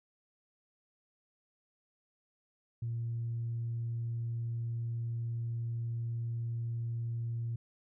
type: tone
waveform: sine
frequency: 116.54 Hz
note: A#2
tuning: in tune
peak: -32 dBFS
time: 2.82-7.56 s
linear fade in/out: 5 ms
effects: tanh soft clip ceiling -29 dBFS